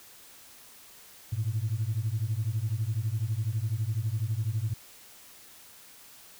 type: beating tone pair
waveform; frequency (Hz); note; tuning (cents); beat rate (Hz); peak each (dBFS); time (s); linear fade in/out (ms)
sine; 103.83 / 115.83; G#2 / A#2; 0 / -11; 12; -29; 1.32-4.74; 10
effects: tanh soft clip ceiling -21 dBFS + white hiss -52 dBFS RMS until 6.39 s